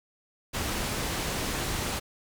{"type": "low-pass noise", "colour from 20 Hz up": "pink", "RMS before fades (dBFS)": -31, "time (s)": [0.53, 2], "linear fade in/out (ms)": 20, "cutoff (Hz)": 12000, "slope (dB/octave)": 12, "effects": []}